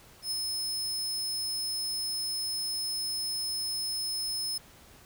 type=tone with ADSR envelope; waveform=sawtooth; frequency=5200 Hz; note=E8; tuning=24 cents flat; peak=-26 dBFS; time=0.22-4.58 s; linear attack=93 ms; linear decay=16 ms; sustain=-2 dB; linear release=6 ms; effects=pink hiss -55 dBFS RMS until 5.05 s